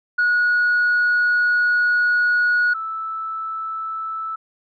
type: tone pair in turn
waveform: sine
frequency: 1455 / 1314.9 Hz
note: F#6 / E6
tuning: -29 / -5 cents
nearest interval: major second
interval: 176 cents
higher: first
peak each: -13 / -24 dBFS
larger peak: first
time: 0.18-2.74 / 2.74-4.36 s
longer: first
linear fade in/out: 10 ms
effects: tanh soft clip ceiling -12 dBFS